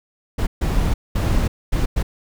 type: noise bursts at uneven times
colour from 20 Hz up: brown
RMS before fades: -18 dBFS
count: 5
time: 0.38-0.47 / 0.61-0.94 / 1.15-1.48 / 1.72-1.86 / 1.96-2.03 s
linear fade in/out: 10 ms
effects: none